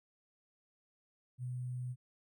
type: tone with sample-and-hold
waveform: sine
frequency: 125 Hz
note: B2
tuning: 21 cents sharp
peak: -37 dBFS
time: 1.38-1.96 s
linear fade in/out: 50 ms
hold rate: 8820 Hz
effects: none